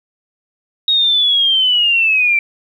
sine linear sweep, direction down, 3773 to 2328 Hz, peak -10 dBFS, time 0.88-2.39 s, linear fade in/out 2 ms, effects 8-bit

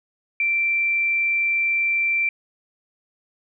sine tone, 2349 Hz, D7, in tune, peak -18 dBFS, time 0.4-2.29 s, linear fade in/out 2 ms, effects none

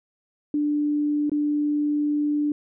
sine tone with dropouts, 295.2 Hz, D4, 9 cents sharp, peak -20 dBFS, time 0.54-2.52 s, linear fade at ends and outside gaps 2 ms, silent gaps 1.296-1.317 s, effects none

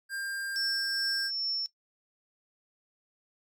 square tone, 1597 Hz, G6, 32 cents sharp, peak -34 dBFS, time 0.09-1.31 s, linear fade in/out 50 ms
sine tone with tremolo, 5400 Hz, E8, 41 cents sharp, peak -29 dBFS, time 0.56-1.66 s, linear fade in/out 0 ms, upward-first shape triangle, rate 2.4 Hz, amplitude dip 35%
effects noise-tail reverb RT60 0.1 s tail -18 dB re dry

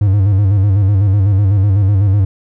triangle tone with vibrato, 99.2 Hz, G2, 21 cents sharp, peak -6 dBFS, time 0.01-2.25 s, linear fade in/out 5 ms, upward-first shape square, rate 8 Hz, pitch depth 70 cents each way, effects none

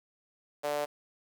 sawtooth tone with high-pass filter, 146.83 Hz, D3, in tune, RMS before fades -32 dBFS, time 0.63-0.86 s, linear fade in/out 20 ms, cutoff 580 Hz, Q 4, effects 9-bit

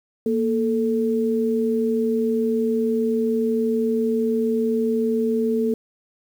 sine tone pair together, 233.1 / 440 Hz, A#3 / A4, 0 / 0 cents, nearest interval major seventh, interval 1100 cents, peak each -21 dBFS, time 0.26-5.74 s, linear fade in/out 2 ms, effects 8-bit

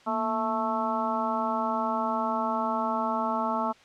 harmonic tone with a mistuned harmonic, 220 Hz, A3, in tune, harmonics 1 / 2 / 3 / 4 / 5 / 6, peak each -32 / -40 / -32 / -30 / -32 / -33 dBFS, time 0.06-3.73 s, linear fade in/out 20 ms, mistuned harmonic 1, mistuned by +110 cents, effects white hiss -55 dBFS RMS until 3.84 s + low-pass 4000 Hz 12 dB/octave

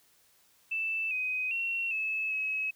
sine tone with pitch steps, 2646 / 2512 / 2726 / 2600 / 2565 Hz, E7 / D#7 / F7 / E7 / E7, +6 / +16 / -43 / -24 / -48 cents, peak -29 dBFS, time 0.71-2.71 s, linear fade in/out 10 ms, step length 400 ms, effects white hiss -65 dBFS RMS until 2.75 s

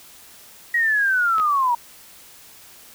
sine linear sweep, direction down, 1911 to 932.3 Hz, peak -16 dBFS, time 0.74-1.75 s, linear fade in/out 5 ms
clicks, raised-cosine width 0.3 ms, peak -17 dBFS, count 2, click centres 1.383 / 1.399 s
effects white hiss -46 dBFS RMS until 2.94 s

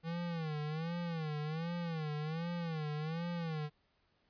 square tone with vibrato, 161 Hz, E3, 41 cents flat, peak -37 dBFS, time 0.03-3.7 s, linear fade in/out 50 ms, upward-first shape sine, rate 1.3 Hz, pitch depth 130 cents each way, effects pink hiss -75 dBFS RMS until 4.29 s + resampled to 11025 Hz

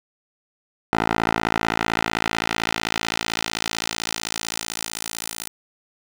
10% pulse tone with band-pass filter sweep, 55.7 Hz, A1, 22 cents sharp, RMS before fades -26 dBFS, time 0.93-5.48 s, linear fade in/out 0 ms, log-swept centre 1100 to 11000 Hz, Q 0.78, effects none

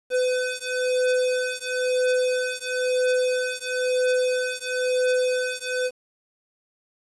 square beating tone pair, 504 / 505 Hz, B4 / B4, +35 / +39 cents, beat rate 1 Hz, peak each -25 dBFS, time 0.1-5.91 s, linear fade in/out 50 ms, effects resampled to 24000 Hz + 8-bit

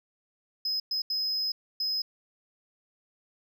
sine tone bursts at uneven times, 5080 Hz, D#8, 35 cents sharp, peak -24 dBFS, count 4, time 0.65-0.8 / 0.91-1.02 / 1.1-1.52 / 1.8-2.02 s, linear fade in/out 5 ms, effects tanh soft clip ceiling -26 dBFS

